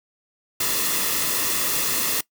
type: noise with comb filter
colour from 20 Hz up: white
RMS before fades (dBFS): -23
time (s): 0.6-2.21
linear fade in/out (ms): 5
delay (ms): 1.3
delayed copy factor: -0.55
effects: noise-tail reverb RT60 0.1 s tail -21 dB re dry